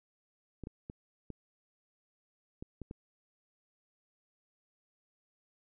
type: clicks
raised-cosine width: 3 ms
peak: -29 dBFS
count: 7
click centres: 0.637 / 0.671 / 0.899 / 1.303 / 2.625 / 2.817 / 2.911 s
effects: none